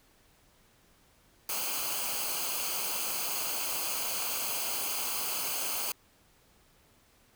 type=noise with comb filter; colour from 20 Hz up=white; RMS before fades=-33 dBFS; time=1.49-5.92 s; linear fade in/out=2 ms; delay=0.54 ms; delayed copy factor=-0.7; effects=pink hiss -64 dBFS RMS until 7.35 s